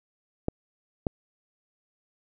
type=clicks; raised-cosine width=2 ms; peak=-12 dBFS; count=2; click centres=0.484 / 1.068 s; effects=none